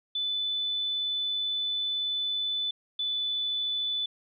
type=tone pair in turn; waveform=sine; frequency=3499 / 3487 Hz; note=A7 / A7; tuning=-10 / -16 cents; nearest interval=unison; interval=6 cents; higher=first; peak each=-27 dBFS; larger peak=neither; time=0.15-2.71 / 2.99-4.06 s; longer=first; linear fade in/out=5 ms; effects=none